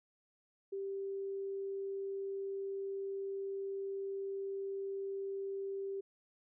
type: tone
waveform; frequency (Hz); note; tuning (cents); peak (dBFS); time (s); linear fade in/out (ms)
sine; 392; G4; 0; -37; 0.72-6.01; 10
effects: none